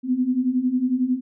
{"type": "beating tone pair", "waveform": "sine", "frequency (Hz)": [245.7, 256.7], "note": ["B3", "C4"], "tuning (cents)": [-9, -33], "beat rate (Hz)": 11, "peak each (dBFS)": [-24, -20], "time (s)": [0.03, 1.21], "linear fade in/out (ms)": 50, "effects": []}